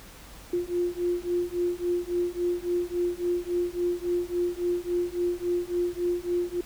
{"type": "beating tone pair", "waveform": "sine", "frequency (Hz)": [350, 353.6], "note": ["F4", "F4"], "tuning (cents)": [4, 22], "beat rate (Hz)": 3.6, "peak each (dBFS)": -28, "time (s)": [0.53, 6.61], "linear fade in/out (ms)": 5, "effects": ["added 50 Hz sine -50 dBFS peak until 6.65 s", "pink hiss -48 dBFS RMS until 6.65 s"]}